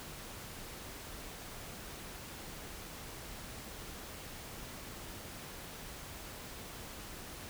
silence, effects pink hiss -47 dBFS RMS until 7.49 s

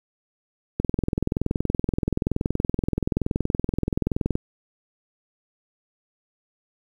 click train, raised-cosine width 3 ms, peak -9 dBFS, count 76, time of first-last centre 0.8-4.355 s, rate 21.1 Hz, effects 8-bit

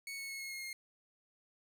sawtooth tone with pitch steps, 2217 / 2200 / 2184 / 2168 / 2151 / 2135 Hz, C#7 / C#7 / C#7 / C#7 / C7 / C7, 0 / -14 / -26 / -39 / +47 / +34 cents, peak -38 dBFS, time 0.07-0.73 s, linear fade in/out 2 ms, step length 110 ms, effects none

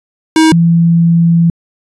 square / sine tone pair in turn, 318.3 / 168.17 Hz, D#4 / E3, +39 / +35 cents, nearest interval major seventh, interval 1104 cents, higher first, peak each -5 dBFS, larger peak neither, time 0.36-0.52 / 0.52-1.5 s, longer second, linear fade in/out 2 ms, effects resampled to 24000 Hz

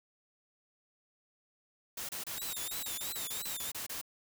white noise bursts, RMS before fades -40 dBFS, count 14, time 1.97-4.014 s, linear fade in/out 5 ms, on 120 ms, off 28 ms
5% pulse tone with vibrato, 3729 Hz, A#7, in tune, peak -33 dBFS, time 2.37-3.71 s, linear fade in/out 5 ms, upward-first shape triangle, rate 3 Hz, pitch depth 150 cents each way
effects none

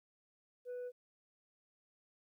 sine tone, 493.9 Hz, B4, in tune, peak -38 dBFS, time 0.65-0.92 s, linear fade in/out 50 ms, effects tanh soft clip ceiling -40 dBFS + 13-bit

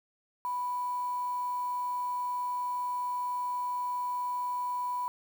sine tone with quantisation, 987.8 Hz, B5, in tune, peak -30 dBFS, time 0.45-5.08 s, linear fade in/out 0 ms, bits 8, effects none

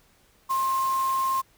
sine tone in noise, 1061 Hz, C6, 24 cents sharp, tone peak -22 dBFS, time 0.49-1.42 s, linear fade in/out 20 ms, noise white, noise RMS -39 dBFS, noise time 0.49-1.42 s, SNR +14 dB, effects pink hiss -61 dBFS RMS until 1.57 s

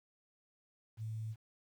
sine tone with quantisation, 110.3 Hz, A2, 5 cents sharp, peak -38 dBFS, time 0.97-1.36 s, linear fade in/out 50 ms, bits 11, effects none

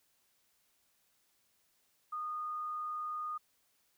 sine tone, 1229 Hz, D#6, 22 cents flat, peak -36 dBFS, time 2.12-3.38 s, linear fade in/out 10 ms, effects white hiss -74 dBFS RMS until 3.97 s

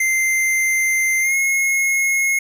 square tone with pitch glide, 2085 to 2164 Hz, C7 to C#7, -7 to -42 cents, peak -16 dBFS, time 0-2.39 s, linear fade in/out 5 ms, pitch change +65 cents, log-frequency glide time 1.2-1.35 s, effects none

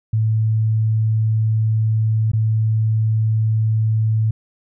sine tone with dropouts, 110 Hz, A2, in tune, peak -14 dBFS, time 0.13-4.31 s, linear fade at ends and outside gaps 5 ms, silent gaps 2.317-2.333 s, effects none

